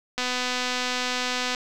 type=click train; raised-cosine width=0.2 ms; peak=-10 dBFS; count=343; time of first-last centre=0.18-1.548 s; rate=250 Hz; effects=none